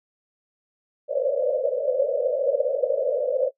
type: band-pass noise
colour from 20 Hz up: pink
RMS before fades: -23 dBFS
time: 1.08-3.51 s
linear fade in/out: 50 ms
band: 500 to 590 Hz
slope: 96 dB/octave
effects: noise-tail reverb RT60 0.1 s tail -19 dB re dry